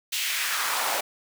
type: noise with high-pass filter sweep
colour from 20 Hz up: pink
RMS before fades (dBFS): -27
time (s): 0.12-1.01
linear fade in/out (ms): 10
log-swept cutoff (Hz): 3100 to 620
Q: 1.7
effects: none